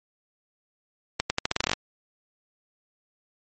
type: accelerating click train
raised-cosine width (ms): 0.2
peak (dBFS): -5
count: 12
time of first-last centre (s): 1.2-1.733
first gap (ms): 100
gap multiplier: 0.84
effects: MP3 32 kbps